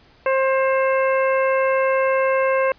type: harmonic tone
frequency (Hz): 531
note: C5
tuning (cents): +25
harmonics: 1 / 2 / 3 / 4 / 5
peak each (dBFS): -17 / -23 / -27 / -29 / -31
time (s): 0.26-2.72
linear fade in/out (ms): 2
effects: pink hiss -53 dBFS RMS until 2.78 s + resampled to 11025 Hz